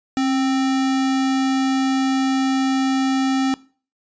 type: tone with sample-and-hold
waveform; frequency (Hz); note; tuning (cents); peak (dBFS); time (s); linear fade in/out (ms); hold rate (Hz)
sine; 267.3; C4; +37; -16; 0.17-3.54; 0; 1050
effects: noise-tail reverb RT60 0.4 s tail -21 dB re dry + resampled to 16000 Hz